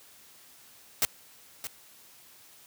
white noise with echo, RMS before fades -24 dBFS, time 1.02-1.05 s, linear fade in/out 0 ms, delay 620 ms, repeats 1, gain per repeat -12 dB, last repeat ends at 1.67 s, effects white hiss -55 dBFS RMS until 2.66 s + high-pass 60 Hz 12 dB/octave

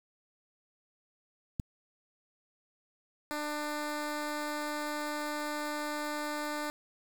click, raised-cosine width 5 ms, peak -20 dBFS, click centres 1.598 s
10% pulse tone, 298.3 Hz, D4, 27 cents sharp, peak -26 dBFS, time 3.31-6.7 s, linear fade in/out 0 ms
effects 8-bit

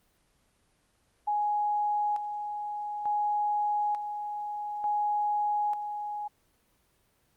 sine tone with tremolo, 833 Hz, G#5, 5 cents sharp, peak -25 dBFS, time 1.27-6.28 s, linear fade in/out 10 ms, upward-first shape square, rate 0.56 Hz, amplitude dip 55%, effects pink hiss -69 dBFS RMS until 7.36 s + Opus 24 kbps

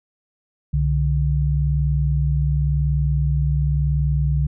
sine tone pair together, 65 / 145.92 Hz, C2 / D3, -11 / -11 cents, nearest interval octave + major second, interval 1400 cents, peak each -19 dBFS, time 0.73-4.47 s, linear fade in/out 10 ms, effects none

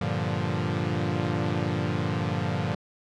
sawtooth chord, G minor seventh, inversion none, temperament equal, 98 / 116.54 / 146.83 / 174.61 Hz, G2 / Bb2 / D3 / F3, 0 / 0 / 0 / 0 cents, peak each -27 dBFS, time 0.01-2.75 s, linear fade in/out 5 ms, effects low-pass 4000 Hz 12 dB/octave

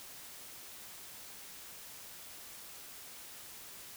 silence, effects white hiss -50 dBFS RMS until 3.96 s

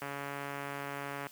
click train, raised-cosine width 0.5 ms, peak -24 dBFS, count 177, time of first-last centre 0.02-1.268 s, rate 141 Hz, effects white hiss -55 dBFS RMS until 1.31 s + high-pass 100 Hz 12 dB/octave

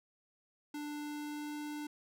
square tone with pitch glide, 295.3 to 297.2 Hz, D4 to D4, +10 to +21 cents, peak -40 dBFS, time 0.74-1.87 s, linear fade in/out 5 ms, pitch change +11 cents, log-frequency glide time 0.85-1.57 s, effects none

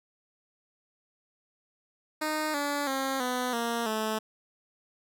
10% pulse tone with pitch steps, 308.2 / 287.6 / 268.3 / 250.3 / 233.6 / 217.9 Hz, D#4 / D4 / C4 / B3 / A#3 / A3, -16 / -36 / +44 / +23 / +4 / -17 cents, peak -20 dBFS, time 2.21-4.19 s, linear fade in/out 10 ms, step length 330 ms, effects none

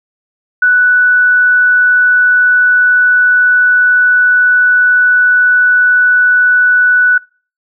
sine tone, 1483 Hz, F#6, 4 cents sharp, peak -5 dBFS, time 0.62-7.18 s, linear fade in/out 5 ms, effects noise-tail reverb RT60 0.4 s tail -26 dB re dry

